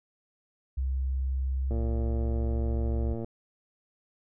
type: tone with pitch glide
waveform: sine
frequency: 65.8 to 67.53 Hz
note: C2 to C#2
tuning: +10 to -45 cents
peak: -26 dBFS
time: 0.77-3.14 s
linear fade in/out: 10 ms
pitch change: +45 cents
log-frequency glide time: 1.57-2.19 s
type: click train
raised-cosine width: 2 ms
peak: -23 dBFS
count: 176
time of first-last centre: 1.71-3.245 s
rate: 114 Hz
effects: none